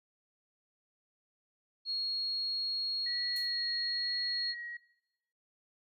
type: tone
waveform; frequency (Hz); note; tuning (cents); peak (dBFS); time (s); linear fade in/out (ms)
sine; 4300; C8; +47; -32; 1.85-4.55; 50
type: tone with vibrato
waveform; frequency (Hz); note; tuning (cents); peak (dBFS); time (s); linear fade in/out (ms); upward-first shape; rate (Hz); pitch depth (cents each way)
sine; 1921; B6; -48; -40; 3.06-4.77; 5; sine; 1.1; 19
type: noise with exponential decay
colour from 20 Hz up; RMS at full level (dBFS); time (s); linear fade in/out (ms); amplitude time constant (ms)
violet; -40; 3.36-3.57; 1; 44
effects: noise-tail reverb RT60 1.0 s tail -22 dB re dry + resampled to 32000 Hz